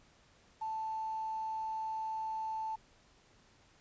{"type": "tone with quantisation", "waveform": "sine", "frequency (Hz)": 880, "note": "A5", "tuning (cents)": 0, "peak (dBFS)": -35, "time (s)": [0.61, 2.76], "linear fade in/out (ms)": 10, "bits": 10, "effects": ["pink hiss -65 dBFS RMS until 3.8 s", "resampled to 16000 Hz"]}